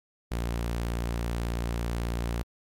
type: tone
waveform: sawtooth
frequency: 58.27 Hz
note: A#1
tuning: in tune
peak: -24 dBFS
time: 0.31-2.43 s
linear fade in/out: 10 ms
effects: MP3 64 kbps